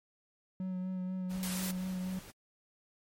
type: tone with vibrato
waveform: triangle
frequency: 185 Hz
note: F#3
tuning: in tune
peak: -32 dBFS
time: 0.6-2.19 s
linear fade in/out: 2 ms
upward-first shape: sine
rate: 4.1 Hz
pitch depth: 19 cents each way
type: noise with tremolo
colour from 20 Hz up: pink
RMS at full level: -49 dBFS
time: 1.29-2.32 s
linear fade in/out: 20 ms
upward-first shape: triangle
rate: 3.9 Hz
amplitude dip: 30%
type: noise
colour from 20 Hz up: white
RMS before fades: -39 dBFS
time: 1.43-1.71 s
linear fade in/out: 0 ms
effects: MP3 64 kbps